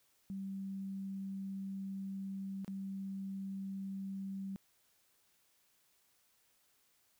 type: tone with dropouts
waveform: sine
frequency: 194.1 Hz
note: G3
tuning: 17 cents flat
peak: -39 dBFS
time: 0.3-4.56 s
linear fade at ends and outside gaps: 0 ms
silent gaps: 2.646-2.679 s
effects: white hiss -73 dBFS RMS until 7.19 s